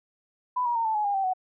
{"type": "tone with pitch steps", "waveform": "sine", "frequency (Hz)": [996, 955.4, 916.5, 879.2, 843.4, 809, 776, 744.4], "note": ["B5", "A#5", "A#5", "A5", "G#5", "G#5", "G5", "F#5"], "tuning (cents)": [14, 42, -30, -2, 26, -46, -18, 10], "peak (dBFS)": -23, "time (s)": [0.56, 1.336], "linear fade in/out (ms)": 10, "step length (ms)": 97, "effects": []}